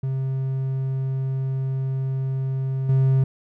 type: tone with level steps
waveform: triangle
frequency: 133.1 Hz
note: C3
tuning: 30 cents sharp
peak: -20 / -13 dBFS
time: 0.03-3.24 s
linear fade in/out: 5 ms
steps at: 2.89 s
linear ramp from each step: 2 ms
effects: none